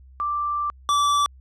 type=tone pair in turn; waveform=sine / square; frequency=1176 / 1158.5 Hz; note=D6 / D6; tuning=+2 / -24 cents; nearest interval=unison; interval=26 cents; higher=first; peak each=-22 / -18 dBFS; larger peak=second; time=0.2-0.7 / 0.89-1.26 s; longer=first; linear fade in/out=0 ms; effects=added 65 Hz sine -45 dBFS peak until 1.4 s + low-pass 8000 Hz 12 dB/octave